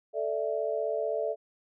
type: chord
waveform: sine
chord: A suspended fourth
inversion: none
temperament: equal with one note detuned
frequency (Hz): 440 / 587.3 / 663.1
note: A4 / D5 / E5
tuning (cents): 0 / 0 / +10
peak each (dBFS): -32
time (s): 0.13-1.36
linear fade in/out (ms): 50
effects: none